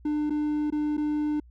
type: tone with dropouts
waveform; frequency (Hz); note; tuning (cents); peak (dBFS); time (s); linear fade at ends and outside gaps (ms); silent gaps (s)
triangle; 299.4; D4; +33; -22; 0.05-1.4; 5; 0.298-0.304 / 0.703-0.723 / 0.97-0.977
effects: added 60 Hz sine -49 dBFS peak until 1.5 s